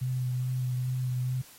sine tone with vibrato, 127.1 Hz, C3, 50 cents flat, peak -27 dBFS, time 0.01-1.42 s, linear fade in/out 10 ms, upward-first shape sine, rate 2.4 Hz, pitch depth 17 cents each way, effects white hiss -53 dBFS RMS until 1.58 s + AAC 48 kbps

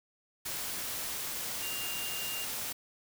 sine tone in noise, 2800 Hz, F7, 4 cents sharp, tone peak -39 dBFS, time 1.62-2.45 s, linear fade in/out 10 ms, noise white, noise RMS -37 dBFS, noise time 0.45-2.73 s, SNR -5 dB, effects none

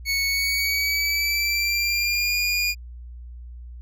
25% pulse tone with pitch glide, 2215 to 2429 Hz, C#7 to D#7, -2 to -42 cents, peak -17 dBFS, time 0.05-2.75 s, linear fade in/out 50 ms, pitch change +160 cents, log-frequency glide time 0.27-2.37 s, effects added 60 Hz sine -36 dBFS peak until 3.81 s

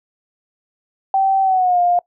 sine tone with pitch glide, 774 to 705.7 Hz, G5 to F5, -22 to +18 cents, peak -12 dBFS, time 1.14-1.99 s, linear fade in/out 2 ms, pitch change -160 cents, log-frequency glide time 1.42-1.8 s, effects noise-tail reverb RT60 0.1 s tail -22 dB re dry

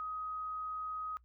sine tone, 1258 Hz, D#6, 19 cents sharp, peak -37 dBFS, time 0-1.17 s, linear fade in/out 0 ms, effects noise-tail reverb RT60 0.1 s tail -21 dB re dry + added 60 Hz sine -62 dBFS peak until 1.24 s

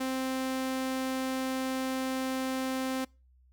sawtooth tone, 261.6 Hz, C4, in tune, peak -26 dBFS, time 0-3.05 s, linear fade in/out 10 ms, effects noise-tail reverb RT60 0.3 s tail -25 dB re dry + added 63 Hz sine -59 dBFS peak until 3.52 s

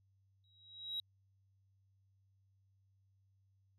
sine tone with exponential growth, 3845 Hz, B7, 47 cents flat, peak -34 dBFS, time 0.44-1 s, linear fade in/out 1 ms, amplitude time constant 120 ms, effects tanh soft clip ceiling -34 dBFS + added 97 Hz sine -70 dBFS peak until 3.78 s

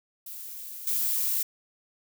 violet noise with level steps, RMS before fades -40 / -27 dBFS, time 0.26-1.43 s, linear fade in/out 5 ms, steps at 0.87 s, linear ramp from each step 2 ms, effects none

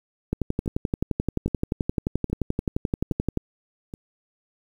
two click trains, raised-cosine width 3 ms, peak -22 / -10 dBFS, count 5 / 36, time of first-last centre 0.66-3.939 / 0.33-3.373 s, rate 1.22 / 11.5 Hz, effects 8-bit

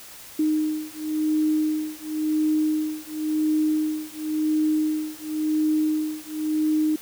sine beating tone pair, 308.3 / 309.24 Hz, D#4 / D#4, -16 / -11 cents, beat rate 0.94 Hz, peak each -24 dBFS, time 0.39-6.96 s, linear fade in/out 5 ms, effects white hiss -43 dBFS RMS until 7.01 s

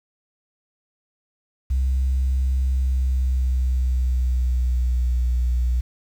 sine tone with pitch glide, 65.41 to 61.03 Hz, C2 to B1, 0 to -20 cents, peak -16 dBFS, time 1.7-5.81 s, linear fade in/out 10 ms, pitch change -120 cents, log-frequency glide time 2.56-5.23 s, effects tanh soft clip ceiling -15 dBFS + 8-bit

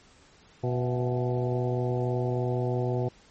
harmonic tone with a mistuned harmonic, 123.47 Hz, B2, in tune, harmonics 1 / 2 / 3 / 4 / 5 / 6 / 7, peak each -27 / -36 / -31 / -34 / -37 / -39 / -42 dBFS, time 0.63-3.09 s, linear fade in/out 10 ms, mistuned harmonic 5, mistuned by +81 cents, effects pink hiss -57 dBFS RMS until 3.3 s + MP3 32 kbps

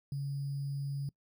sine tone with sample-and-hold, 140 Hz, C#3, 18 cents sharp, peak -33 dBFS, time 0.12-1.09 s, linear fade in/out 2 ms, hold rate 4900 Hz, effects noise-tail reverb RT60 0.1 s tail -23 dB re dry

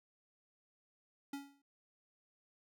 square tone with exponential decay, 280 Hz, C#4, 18 cents sharp, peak -39 dBFS, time 1.33-1.62 s, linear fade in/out 5 ms, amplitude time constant 63 ms, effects none

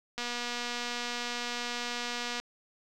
click train, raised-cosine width 0.2 ms, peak -18 dBFS, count 536, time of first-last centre 0.18-2.4 s, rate 241 Hz, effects none

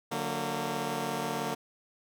10% pulse chord, D augmented, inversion none, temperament just, 146.83 / 183.54 / 229.4 Hz, D3 / F#3 / A#3, 0 / -14 / -28 cents, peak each -28 / -30 / -26 dBFS, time 0.11-1.55 s, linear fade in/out 10 ms, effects none

